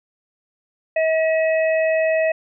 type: harmonic tone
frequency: 640 Hz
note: D#5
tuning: 49 cents sharp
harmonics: 1 / 3 / 4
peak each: -16 / -26 / -28 dBFS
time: 0.96-2.32 s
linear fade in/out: 5 ms
effects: none